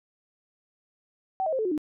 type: tone with pitch steps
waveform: sine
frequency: 762 / 633.4 / 526.5 / 437.7 / 363.8 / 302.4 Hz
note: G5 / D#5 / C5 / A4 / F#4 / D#4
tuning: -49 / +31 / +11 / -9 / -29 / -49 cents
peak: -24 dBFS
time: 1.4-1.778 s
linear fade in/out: 0 ms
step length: 63 ms
effects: none